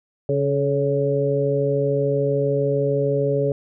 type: harmonic tone with a mistuned harmonic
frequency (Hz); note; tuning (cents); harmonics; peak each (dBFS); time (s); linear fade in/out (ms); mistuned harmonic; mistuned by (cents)
140; C#3; +18; 1 / 2 / 3 / 4; -23 / -29 / -21 / -23; 0.29-3.52; 2; 3; +28
effects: none